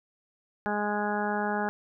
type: harmonic tone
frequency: 207.7 Hz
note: G#3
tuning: in tune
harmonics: 1 / 2 / 3 / 4 / 5 / 6 / 7 / 8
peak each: -32 / -34 / -36 / -31 / -40 / -41 / -36 / -37 dBFS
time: 0.66-1.69 s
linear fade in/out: 0 ms
effects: none